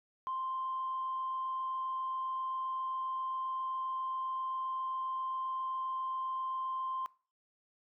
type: tone with frequency modulation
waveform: sine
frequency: 1046.5 Hz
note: C6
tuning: in tune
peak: -33 dBFS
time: 0.27-7.06 s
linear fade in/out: 0 ms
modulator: 27.5 Hz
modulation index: 0.27
effects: noise-tail reverb RT60 0.4 s tail -22 dB re dry + tanh soft clip ceiling -29 dBFS